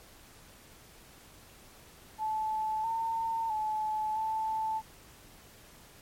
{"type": "tone with pitch steps", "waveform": "sine", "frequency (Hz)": [869, 906, 862, 878], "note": ["A5", "A#5", "A5", "A5"], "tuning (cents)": [-22, -50, -36, -4], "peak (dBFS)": -29, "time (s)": [2.18, 4.82], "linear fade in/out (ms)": 50, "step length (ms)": 660, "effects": ["pink hiss -55 dBFS RMS until 6.01 s", "MP3 64 kbps"]}